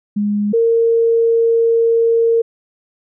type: tone pair in turn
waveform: sine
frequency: 206.5 / 459.6 Hz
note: G#3 / A#4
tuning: -10 / -25 cents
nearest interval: octave + major second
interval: 1385 cents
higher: second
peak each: -14 / -10 dBFS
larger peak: second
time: 0.16-0.53 / 0.53-2.42 s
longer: second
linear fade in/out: 10 ms
effects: none